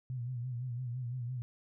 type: tone with vibrato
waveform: sine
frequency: 123.47 Hz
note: B2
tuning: in tune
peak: -35 dBFS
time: 0.1-1.42 s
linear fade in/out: 0 ms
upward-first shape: sine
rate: 5.9 Hz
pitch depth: 80 cents each way
effects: none